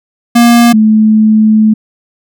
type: tone pair in turn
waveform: square / sine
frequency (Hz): 236.6 / 216.6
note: A#3 / A3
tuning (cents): +26 / -27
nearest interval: major second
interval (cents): 153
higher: first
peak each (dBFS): -3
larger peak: neither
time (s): 0.35-0.73 / 0.73-1.74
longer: second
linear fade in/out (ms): 10
effects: none